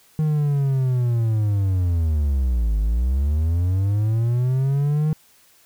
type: linear two-way sweep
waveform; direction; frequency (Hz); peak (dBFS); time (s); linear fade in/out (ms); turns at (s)
triangle; down then up; 156.6 to 50.5 to 156.6; -15; 0.19-5.13; 0; 2.79
effects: white hiss -55 dBFS RMS until 5.65 s

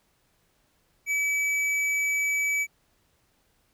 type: tone with hard clipping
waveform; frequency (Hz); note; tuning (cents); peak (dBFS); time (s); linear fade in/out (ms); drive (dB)
triangle; 2292; D7; -43; -25; 1.06-2.67; 50; 13
effects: pink hiss -68 dBFS RMS until 3.73 s

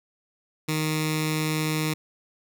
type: tone with notch filter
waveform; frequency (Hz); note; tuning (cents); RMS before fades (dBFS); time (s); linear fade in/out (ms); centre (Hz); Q
10% pulse; 155.56; D#3; 0; -26; 0.68-1.94; 10; 680; 0.6
effects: none

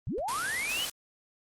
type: linear sweep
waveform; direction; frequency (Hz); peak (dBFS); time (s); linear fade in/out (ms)
sine; up; 73.42 to 3067; -30; 0.07-0.85; 0
type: noise with exponential decay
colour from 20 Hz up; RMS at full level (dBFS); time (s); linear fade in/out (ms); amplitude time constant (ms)
brown; -38; 0.18-0.26; 1; 16
type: noise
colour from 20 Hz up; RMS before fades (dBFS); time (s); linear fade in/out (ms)
white; -34; 0.28-0.9; 5
effects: low-pass 12000 Hz 12 dB/octave + Opus 32 kbps

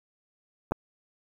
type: clicks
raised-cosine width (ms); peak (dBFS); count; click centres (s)
1; -28 / -11; 2; 0.711 / 0.72
effects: 8-bit

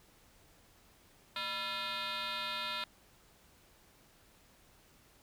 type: tone with frequency modulation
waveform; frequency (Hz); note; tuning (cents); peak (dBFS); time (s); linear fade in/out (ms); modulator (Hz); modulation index
sine; 2489; D#7; 0; -33; 1.36-2.84; 2; 376; 4.4
effects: tanh soft clip ceiling -34 dBFS + pink hiss -64 dBFS RMS until 5.22 s

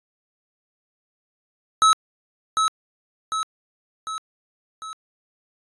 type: tone with echo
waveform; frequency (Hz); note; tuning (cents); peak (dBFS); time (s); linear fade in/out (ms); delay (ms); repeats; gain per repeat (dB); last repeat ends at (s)
square; 1294; E6; -32; -13; 1.82-1.93; 0; 750; 4; -5; 4.93
effects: resampled to 24000 Hz

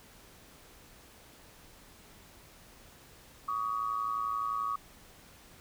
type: tone pair together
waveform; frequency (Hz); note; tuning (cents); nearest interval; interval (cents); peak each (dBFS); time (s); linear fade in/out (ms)
sine; 1133 / 1244.5; C#6 / D#6; +37 / 0; major second; 163; -32 / -35; 3.48-4.76; 5
effects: pink hiss -56 dBFS RMS until 5.6 s

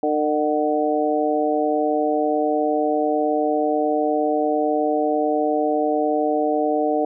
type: harmonic tone with a mistuned harmonic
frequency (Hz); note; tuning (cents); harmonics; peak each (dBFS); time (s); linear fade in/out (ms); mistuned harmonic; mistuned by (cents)
151.4; D#3; -47; 2 / 3 / 4 / 5; -23 / -23 / -23 / -23; 0.03-7.05; 2; 5; -23
effects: none

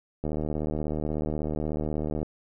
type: click train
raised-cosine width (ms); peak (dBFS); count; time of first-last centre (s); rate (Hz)
2; -17; 153; 0.24-2.23; 76.4
effects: none

